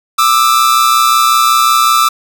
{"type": "tone pair together", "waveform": "45% pulse", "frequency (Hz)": [1190.6, 1316], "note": ["D6", "E6"], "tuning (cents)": [23, -3], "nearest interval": "major second", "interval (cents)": 174, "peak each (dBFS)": -10, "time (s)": [0.18, 2.09], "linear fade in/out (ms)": 10, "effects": []}